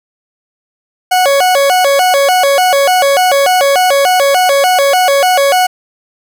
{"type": "tone with vibrato", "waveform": "40% pulse", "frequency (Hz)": 640, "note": "D#5", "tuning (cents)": 49, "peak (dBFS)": -6, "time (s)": [1.11, 5.67], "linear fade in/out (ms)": 10, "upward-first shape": "square", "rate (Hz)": 3.4, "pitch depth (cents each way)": 240, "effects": []}